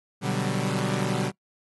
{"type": "chord", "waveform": "sawtooth", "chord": "G major seventh", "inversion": "first", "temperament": "equal", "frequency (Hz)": [123.47, 146.83, 185, 196], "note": ["B2", "D3", "F#3", "G3"], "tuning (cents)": [0, 0, 0, 0], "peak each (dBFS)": -26, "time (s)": [0.21, 1.32], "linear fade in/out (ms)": 50, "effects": ["noise-tail reverb RT60 0.1 s tail -24 dB re dry", "AAC 32 kbps"]}